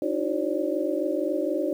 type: tone cluster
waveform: sine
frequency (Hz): 298.9 / 322.9 / 369.7 / 540 / 587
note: D4 / E4 / F#4 / C#5 / D5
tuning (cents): +31 / -36 / -1 / -45 / -1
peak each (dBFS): -30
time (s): 0.02-1.73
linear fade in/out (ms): 2
effects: 9-bit